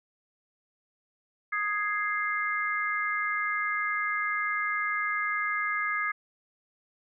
sine chord, Ab major, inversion second, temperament equal, 1244.5 / 1661.2 / 2093 Hz, Eb6 / Ab6 / C7, 0 / 0 / 0 cents, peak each -31 dBFS, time 1.52-6.12 s, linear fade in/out 10 ms, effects none

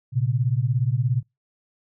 sine beating tone pair, 116.54 / 133.54 Hz, A#2 / C3, 0 / +36 cents, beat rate 17 Hz, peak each -22 dBFS, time 0.12-1.23 s, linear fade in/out 50 ms, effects noise-tail reverb RT60 0.2 s tail -24 dB re dry

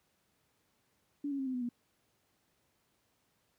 sine tone with pitch steps, 287.4 / 277.3 / 267.5 / 258.1 / 249 / 240.3 Hz, D4 / C#4 / C4 / C4 / B3 / B3, -37 / +1 / +38 / -23 / +14 / -47 cents, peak -33 dBFS, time 1.24-1.69 s, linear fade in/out 5 ms, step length 75 ms, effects pink hiss -75 dBFS RMS until 3.58 s + high-pass 80 Hz 12 dB/octave

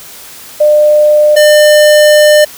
sine / square tone pair in turn, 600 / 600 Hz, D5 / D5, +37 / +37 cents, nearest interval unison, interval 0 cents, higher neither, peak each -3 dBFS, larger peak neither, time 0.6-1.36 / 1.36-2.45 s, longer second, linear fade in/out 10 ms, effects white hiss -31 dBFS RMS until 2.57 s

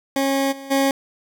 20% pulse tone with level steps, 272.9 Hz, C#4, 27 cents flat, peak -13 / -29 / -11 dBFS, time 0.16-0.91 s, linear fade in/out 2 ms, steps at 0.51 / 0.7 s, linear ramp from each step 20 ms, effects none

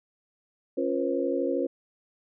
sine tone cluster, 274.4 / 348.4 / 483.5 / 536 Hz, C#4 / F4 / B4 / C5, -17 / -4 / -37 / +42 cents, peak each -30 dBFS, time 0.77-1.67 s, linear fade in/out 10 ms, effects none

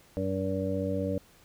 harmonic tone, 95.5 Hz, G2, 45 cents flat, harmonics 1 / 2 / 3 / 5 / 6, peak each -34 / -34 / -34 / -34 / -34 dBFS, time 0.17-1.18 s, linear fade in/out 0 ms, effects pink hiss -59 dBFS RMS until 1.44 s

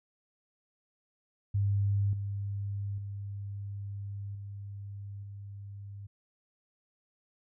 sine tone with level steps, 100.3 Hz, G2, 40 cents sharp, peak -25 / -32 / -36 / -39 / -41 dBFS, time 1.54-6.07 s, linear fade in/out 10 ms, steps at 2.13 / 2.98 / 4.35 / 5.23 s, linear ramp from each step 2 ms, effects none

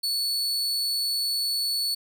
40% pulse tone, 4435 Hz, C#8, in tune, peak -23 dBFS, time 0.03-1.95 s, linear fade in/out 10 ms, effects none

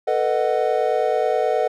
triangle chord, B dominant seventh, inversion third, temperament just, 444.5 / 493.9 / 617.4 / 740.8 Hz, A4 / B4 / D#5 / F#5, +18 / 0 / -14 / +2 cents, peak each -21 dBFS, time 0.07-1.68 s, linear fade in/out 10 ms, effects none

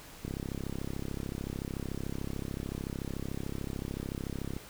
click train, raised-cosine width 3 ms, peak -23 dBFS, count 146, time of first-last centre 0.25-4.565 s, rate 33.6 Hz, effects pink hiss -50 dBFS RMS until 4.69 s

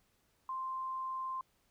sine tone, 1046.5 Hz, C6, in tune, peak -36 dBFS, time 0.49-1.41 s, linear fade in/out 2 ms, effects pink hiss -74 dBFS RMS until 1.7 s

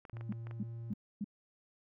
clicks, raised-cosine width 0.5 ms, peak -35 dBFS, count 7, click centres 0.052 / 0.097 / 0.169 / 0.21 / 0.324 / 0.47 / 0.511 s
triangle tone with pitch glide, 115.2 to 115.93 Hz, A#2 to A#2, -20 to -9 cents, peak -39 dBFS, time 0.13-0.93 s, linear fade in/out 0 ms, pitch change +11 cents, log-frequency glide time 0.4-0.76 s
sine tone bursts, 204.8 Hz, G#3, 24 cents flat, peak -34 dBFS, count 4, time 0.29-1.244 s, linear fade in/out 5 ms, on 36 ms, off 270 ms
effects none

